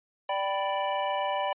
square chord, G major, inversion second, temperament equal with one note detuned, 587.3 / 778.1 / 987.8 Hz, D5 / G5 / B5, 0 / -13 / 0 cents, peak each -32 dBFS, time 0.29-1.53 s, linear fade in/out 5 ms, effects resampled to 8000 Hz

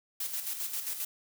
blue noise with tremolo, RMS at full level -34 dBFS, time 0.2-1.05 s, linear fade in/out 5 ms, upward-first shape square, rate 7.5 Hz, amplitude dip 50%, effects none

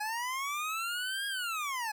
25% pulse linear two-way sweep, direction up then down, 830.6 to 1640 to 830.6 Hz, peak -29 dBFS, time 0-1.92 s, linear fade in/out 10 ms, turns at 1.27 s, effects none

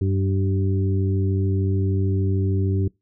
harmonic tone with a mistuned harmonic, 96.3 Hz, G2, 30 cents flat, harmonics 1 / 2 / 3 / 4, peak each -19 / -29 / -29 / -29 dBFS, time 0.01-2.88 s, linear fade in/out 5 ms, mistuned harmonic 3, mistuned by +18 cents, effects noise-tail reverb RT60 0.2 s tail -24 dB re dry

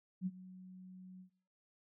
sine tone with ADSR envelope, 185 Hz, F#3, in tune, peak -32 dBFS, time 0.21-1.3 s, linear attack 53 ms, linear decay 41 ms, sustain -18 dB, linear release 96 ms, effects noise-tail reverb RT60 0.6 s tail -23 dB re dry

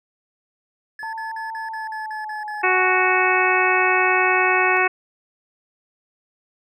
triangle tone bursts, 1715 Hz, A6, 45 cents flat, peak -29 dBFS, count 9, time 0.99-2.618 s, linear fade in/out 2 ms, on 140 ms, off 46 ms
sine tone with pitch glide, 894 to 839 Hz, A5 to G#5, +27 to +17 cents, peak -28 dBFS, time 1.03-4.77 s, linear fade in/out 0 ms, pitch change -110 cents, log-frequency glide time 1.63-2.6 s
harmonic tone, 370 Hz, F#4, in tune, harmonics 1 / 2 / 3 / 4 / 5 / 6 / 7, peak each -23 / -23 / -23 / -23 / -23 / -23 / -23 dBFS, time 2.63-4.88 s, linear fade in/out 10 ms
effects none

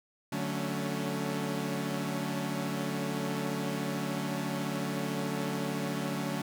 sawtooth chord, D major seventh, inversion none, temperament equal with one note detuned, 146.83 / 185 / 220 / 279.8 Hz, D3 / F#3 / A3 / C#4, 0 / 0 / 0 / +16 cents, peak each -33 dBFS, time 0.32-6.42 s, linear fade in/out 5 ms, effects none

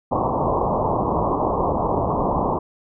white low-pass noise, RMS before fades -21 dBFS, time 0.11-2.59 s, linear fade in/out 10 ms, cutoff 1100 Hz, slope 96 dB/octave, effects none

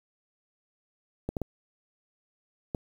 clicks, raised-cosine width 2 ms, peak -17 dBFS, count 4, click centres 1.29 / 1.368 / 1.417 / 2.748 s, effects 8-bit

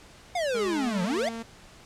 square exponential two-way sweep, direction down then up, 740 to 172 to 740 Hz, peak -26 dBFS, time 0.35-1.29 s, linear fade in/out 5 ms, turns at 1.03 s
sawtooth tone with pitch glide, 207.1 to 228.5 Hz, G#3 to A#3, -5 to -34 cents, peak -30 dBFS, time 0.54-1.43 s, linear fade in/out 10 ms, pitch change +171 cents, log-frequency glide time 0.71-1.13 s
effects pink hiss -51 dBFS RMS until 1.85 s + low-pass 8000 Hz 12 dB/octave

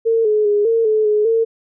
sine tone with pitch steps, 454.6 / 425.3 / 413.2 / 456.2 / 432.2 / 422.1 / 453.6 Hz, A#4 / G#4 / G#4 / A#4 / A4 / G#4 / A#4, -43 / +41 / -9 / -37 / -31 / +28 / -47 cents, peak -12 dBFS, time 0.05-1.45 s, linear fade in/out 20 ms, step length 200 ms, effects none

